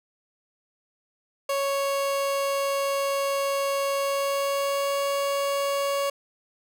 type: tone with pitch glide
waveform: 30% pulse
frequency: 554.4 to 559.5 Hz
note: C#5 to C#5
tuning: 0 to +16 cents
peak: -21 dBFS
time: 1.49-6.1 s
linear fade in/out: 5 ms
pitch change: +16 cents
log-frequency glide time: 3.94-5.01 s
effects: none